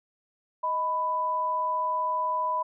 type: tone pair together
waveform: sine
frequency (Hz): 626.2 / 994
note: D#5 / B5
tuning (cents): +11 / +11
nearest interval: minor sixth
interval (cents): 800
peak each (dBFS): -34 / -25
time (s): 0.63-2.63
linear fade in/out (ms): 10
effects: none